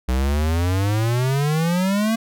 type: exponential sweep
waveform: square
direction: up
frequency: 61.74 to 229.4 Hz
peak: -18 dBFS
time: 0.08-2.16 s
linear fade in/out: 10 ms
effects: none